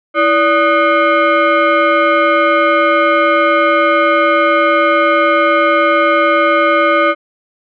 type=tone with frequency modulation; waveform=sine; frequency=329.9 Hz; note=E4; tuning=1 cent sharp; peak=-8 dBFS; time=0.14-7.15 s; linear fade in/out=50 ms; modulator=909 Hz; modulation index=1.8; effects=none